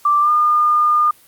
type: tone with pitch glide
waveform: sine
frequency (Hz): 1174.7 to 1212.6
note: D6 to D#6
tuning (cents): 0 to -45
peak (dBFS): -11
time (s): 0.05-1.11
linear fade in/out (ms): 5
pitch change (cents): +55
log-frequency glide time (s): 0.21-0.3
effects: white hiss -49 dBFS RMS until 1.27 s + Opus 48 kbps